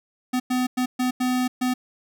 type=tone bursts at uneven times; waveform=square; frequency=252.1 Hz; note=B3; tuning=36 cents sharp; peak=-21 dBFS; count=6; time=0.33-0.4 / 0.5-0.67 / 0.77-0.86 / 0.99-1.11 / 1.2-1.48 / 1.61-1.74 s; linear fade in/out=10 ms; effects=none